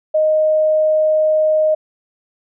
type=tone; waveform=sine; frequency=621 Hz; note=D#5; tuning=3 cents flat; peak=-11 dBFS; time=0.14-1.75 s; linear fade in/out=10 ms; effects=none